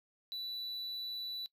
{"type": "tone", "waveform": "triangle", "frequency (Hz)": 3961, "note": "B7", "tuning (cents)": 4, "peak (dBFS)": -37, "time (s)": [0.32, 1.46], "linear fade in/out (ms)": 0, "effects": ["noise-tail reverb RT60 0.1 s tail -20 dB re dry"]}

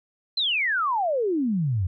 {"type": "exponential sweep", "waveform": "sine", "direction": "down", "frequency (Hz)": [4186, 84.5], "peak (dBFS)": -21, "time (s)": [0.37, 1.87], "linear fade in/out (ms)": 5, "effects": []}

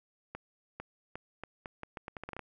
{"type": "accelerating click train", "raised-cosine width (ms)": 0.5, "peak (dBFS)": -25, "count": 14, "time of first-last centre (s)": [0.35, 2.393], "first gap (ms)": 450, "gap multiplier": 0.79, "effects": []}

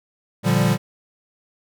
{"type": "chord", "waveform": "square", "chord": "G minor seventh", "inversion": "first", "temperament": "equal", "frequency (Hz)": [116.54, 146.83, 174.61, 196], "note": ["Bb2", "D3", "F3", "G3"], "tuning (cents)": [0, 0, 0, 0], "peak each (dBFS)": -22, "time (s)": [0.43, 0.78], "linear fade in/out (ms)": 50, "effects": []}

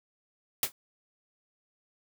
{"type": "noise with exponential decay", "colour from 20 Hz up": "white", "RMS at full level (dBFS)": -22, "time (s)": [0.63, 0.72], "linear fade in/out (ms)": 1, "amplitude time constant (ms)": 19, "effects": []}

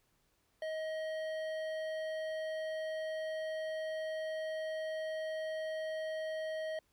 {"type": "tone with hard clipping", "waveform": "sine", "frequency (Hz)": 631, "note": "D#5", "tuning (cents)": 24, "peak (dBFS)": -38, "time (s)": [0.62, 6.79], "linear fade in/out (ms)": 2, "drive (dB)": 11, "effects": ["pink hiss -75 dBFS RMS until 6.92 s"]}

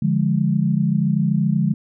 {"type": "chord", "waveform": "sine", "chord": "D diminished", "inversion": "none", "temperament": "equal", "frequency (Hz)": [146.83, 174.61, 207.7], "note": ["D3", "F3", "Ab3"], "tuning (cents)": [0, 0, 0], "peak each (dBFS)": -20, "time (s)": [0.02, 1.74], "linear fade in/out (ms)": 5, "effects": []}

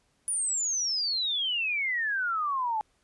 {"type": "exponential sweep", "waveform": "sine", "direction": "down", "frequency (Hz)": [9810, 844], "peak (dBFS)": -26, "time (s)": [0.28, 2.81], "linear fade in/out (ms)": 0, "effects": ["pink hiss -70 dBFS RMS until 3.03 s", "resampled to 24000 Hz"]}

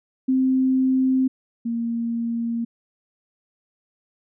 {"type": "tone pair in turn", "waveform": "sine", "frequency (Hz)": [261, 232.5], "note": ["C4", "A#3"], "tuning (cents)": [-4, -4], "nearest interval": "major second", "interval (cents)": 200, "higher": "first", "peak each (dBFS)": [-16, -22], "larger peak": "first", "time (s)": [[0.28, 1.28], [1.65, 2.65]], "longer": "neither", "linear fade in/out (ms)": 10, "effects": []}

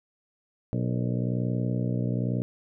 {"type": "harmonic tone with a mistuned harmonic", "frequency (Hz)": 61, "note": "B1", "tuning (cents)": -21, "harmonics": [2, 3, 4, 5, 6, 7, 8, 9, 10], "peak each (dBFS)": [-27, -31, -33, -37, -43, -40, -44, -42, -43], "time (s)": [0.73, 2.42], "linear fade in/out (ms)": 0, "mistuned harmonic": 7, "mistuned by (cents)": 89, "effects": []}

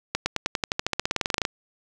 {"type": "accelerating click train", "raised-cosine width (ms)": 0.2, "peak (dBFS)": -6, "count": 21, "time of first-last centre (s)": [0.15, 1.451], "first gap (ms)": 110, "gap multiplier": 0.94, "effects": []}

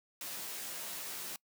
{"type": "noise with comb filter", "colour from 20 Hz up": "white", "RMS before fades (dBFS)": -42, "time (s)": [0.21, 1.36], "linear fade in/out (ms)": 2, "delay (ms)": 14, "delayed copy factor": 0.95, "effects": ["noise-tail reverb RT60 0.1 s tail -24 dB re dry", "high-pass 150 Hz 12 dB/octave"]}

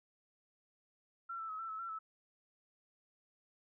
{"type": "tone with pitch steps", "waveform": "sine", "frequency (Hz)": [1359, 1325, 1278, 1337, 1297, 1354, 1305], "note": ["F6", "E6", "D#6", "E6", "E6", "E6", "E6"], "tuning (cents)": [-48, 9, 46, 24, -28, 46, -18], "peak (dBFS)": -40, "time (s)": [1.29, 1.99], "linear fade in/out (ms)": 10, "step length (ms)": 100, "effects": []}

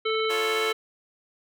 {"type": "harmonic tone", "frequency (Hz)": 440, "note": "A4", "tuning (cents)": 0, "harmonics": [1, 3, 5, 7, 9], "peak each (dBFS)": [-25, -30, -32, -33, -35], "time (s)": [0.05, 0.73], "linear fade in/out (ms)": 10}
{"type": "chord", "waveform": "10% pulse", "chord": "F augmented", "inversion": "none", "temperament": "equal", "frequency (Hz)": [349.2, 440, 554.4], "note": ["F4", "A4", "C#5"], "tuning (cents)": [0, 0, 0], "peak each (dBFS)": -26, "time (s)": [0.29, 0.73], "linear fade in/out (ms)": 20}
{"effects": []}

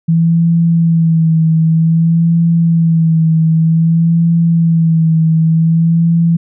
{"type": "tone with vibrato", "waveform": "sine", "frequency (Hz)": 164.2, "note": "E3", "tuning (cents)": -6, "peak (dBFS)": -7, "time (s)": [0.08, 6.37], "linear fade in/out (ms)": 10, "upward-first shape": "sine", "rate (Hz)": 0.53, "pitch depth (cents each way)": 36, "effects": []}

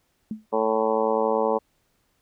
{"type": "tone with exponential decay", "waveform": "sine", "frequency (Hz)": 216.6, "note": "A3", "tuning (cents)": -27, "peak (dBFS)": -24, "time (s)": [0.31, 0.46], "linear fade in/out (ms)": 2, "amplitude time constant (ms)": 32}
{"type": "harmonic tone", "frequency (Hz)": 110.7, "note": "A2", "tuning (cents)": 11, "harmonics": [2, 3, 4, 5, 6, 7, 8, 9, 10], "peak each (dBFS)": [-31, -34, -24, -25, -37, -30, -29, -30, -36], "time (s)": [0.52, 1.59], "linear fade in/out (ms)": 20}
{"effects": ["pink hiss -69 dBFS RMS until 2.21 s"]}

